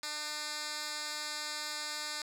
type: tone with band-pass filter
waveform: 10% pulse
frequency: 300.4 Hz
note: D4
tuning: 39 cents sharp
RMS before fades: -39 dBFS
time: 0.03-2.22 s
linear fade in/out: 2 ms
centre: 5200 Hz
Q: 1.1
effects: none